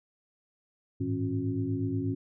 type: tone cluster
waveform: sine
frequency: 102.3 / 110.6 / 162.4 / 273.1 / 361.4 Hz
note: G#2 / A2 / E3 / C#4 / F#4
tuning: -26 / +9 / -26 / -26 / -41 cents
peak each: -35 / -33 / -39 / -31 / -38 dBFS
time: 1-2.15 s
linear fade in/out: 10 ms
effects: none